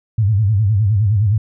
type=tone with vibrato; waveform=sine; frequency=103.83 Hz; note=G#2; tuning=in tune; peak=-11 dBFS; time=0.18-1.38 s; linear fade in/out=5 ms; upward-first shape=sine; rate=9.7 Hz; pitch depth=150 cents each way; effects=none